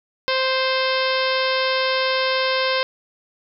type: harmonic tone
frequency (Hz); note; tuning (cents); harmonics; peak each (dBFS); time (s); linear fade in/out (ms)
523; C5; -1; 1 / 2 / 3 / 4 / 5 / 6 / 7 / 8 / 9 / 10; -22 / -25 / -27 / -28 / -29 / -30 / -30 / -31 / -32 / -32; 0.28-2.83; 0
effects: none